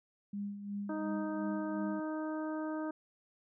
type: tone with tremolo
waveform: sine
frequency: 202.6 Hz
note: G#3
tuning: 43 cents flat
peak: -35 dBFS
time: 0.33-2 s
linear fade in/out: 5 ms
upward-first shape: sine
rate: 2.8 Hz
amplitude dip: 60%
type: harmonic tone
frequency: 311.1 Hz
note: D#4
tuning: in tune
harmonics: 1 / 2 / 3 / 4 / 5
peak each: -36 / -42 / -46 / -48 / -50 dBFS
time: 0.89-2.91 s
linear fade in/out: 5 ms
effects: none